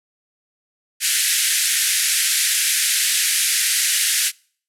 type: band-pass noise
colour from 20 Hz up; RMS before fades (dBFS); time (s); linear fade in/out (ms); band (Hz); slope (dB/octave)
white; -19; 1-4.32; 50; 1600 to 12000; 48
effects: noise-tail reverb RT60 0.5 s tail -26 dB re dry